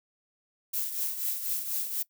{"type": "noise with tremolo", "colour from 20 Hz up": "violet", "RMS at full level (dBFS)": -29, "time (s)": [0.73, 2.03], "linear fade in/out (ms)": 10, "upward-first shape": "triangle", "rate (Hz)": 4.1, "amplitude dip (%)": 65, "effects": ["noise-tail reverb RT60 0.1 s tail -21 dB re dry"]}